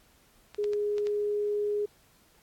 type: clicks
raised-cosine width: 0.2 ms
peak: -26 dBFS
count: 5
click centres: 0.546 / 0.642 / 0.734 / 0.982 / 1.07 s
type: tone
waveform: sine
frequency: 414.7 Hz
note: G#4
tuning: 3 cents flat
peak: -26 dBFS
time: 0.58-1.86 s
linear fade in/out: 10 ms
effects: pink hiss -62 dBFS RMS until 2.42 s + AAC 64 kbps